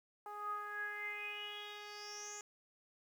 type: tone with low-pass filter sweep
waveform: 10% pulse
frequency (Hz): 415.3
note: G#4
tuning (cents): 0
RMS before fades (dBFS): -45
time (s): 0.26-2.41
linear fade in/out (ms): 2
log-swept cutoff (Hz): 1000 to 7100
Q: 9.7
effects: 11-bit